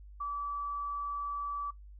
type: tone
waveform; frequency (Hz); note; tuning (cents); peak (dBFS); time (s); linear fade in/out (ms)
sine; 1153; D6; -32; -33; 0.2-1.71; 10
effects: noise-tail reverb RT60 0.1 s tail -17 dB re dry + added 50 Hz sine -48 dBFS peak until 1.99 s